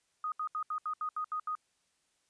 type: tone bursts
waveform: sine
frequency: 1244.5 Hz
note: D#6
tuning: in tune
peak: -32 dBFS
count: 9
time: 0.24-1.552 s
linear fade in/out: 2 ms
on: 80 ms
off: 74 ms
effects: white hiss -75 dBFS RMS until 2.29 s + resampled to 22050 Hz